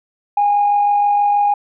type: tone with amplitude modulation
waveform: sine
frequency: 819 Hz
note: G#5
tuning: 24 cents flat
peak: -9 dBFS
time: 0.37-1.54 s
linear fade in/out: 5 ms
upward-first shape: sine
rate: 46.3 Hz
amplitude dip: 30%
effects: tanh soft clip ceiling -7 dBFS